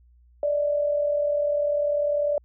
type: tone pair together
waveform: sine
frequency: 583.9 / 624 Hz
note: D5 / D#5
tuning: -10 / +5 cents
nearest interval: minor second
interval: 115 cents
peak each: -21 / -31 dBFS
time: 0.43-2.38 s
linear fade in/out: 2 ms
effects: added 60 Hz sine -53 dBFS peak until 2.44 s